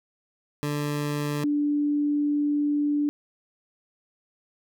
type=tone pair in turn; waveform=20% pulse / sine; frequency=146.83 / 292.6 Hz; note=D3 / D4; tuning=0 / -6 cents; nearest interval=octave; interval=1194 cents; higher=second; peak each=-21 dBFS; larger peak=neither; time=0.63-1.44 / 1.44-3.09 s; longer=second; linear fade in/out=0 ms; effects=none